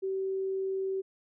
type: tone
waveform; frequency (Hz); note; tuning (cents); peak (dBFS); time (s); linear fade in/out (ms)
sine; 383.8; G4; -37; -29; 0.02-1.02; 20
effects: none